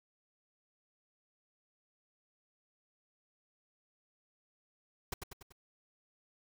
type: noise with echo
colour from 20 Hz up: pink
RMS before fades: -37 dBFS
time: 5.12-5.14 s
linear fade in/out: 5 ms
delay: 96 ms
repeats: 4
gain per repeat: -5 dB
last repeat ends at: 5.524 s
effects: none